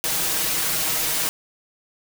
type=noise with comb filter; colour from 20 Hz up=white; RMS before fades=-23 dBFS; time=0.04-1.29 s; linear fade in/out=0 ms; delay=6.3 ms; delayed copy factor=+0.9; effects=none